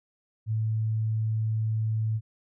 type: tone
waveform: sine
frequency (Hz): 110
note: A2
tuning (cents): 0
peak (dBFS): -24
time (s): 0.46-2.21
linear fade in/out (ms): 50
effects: none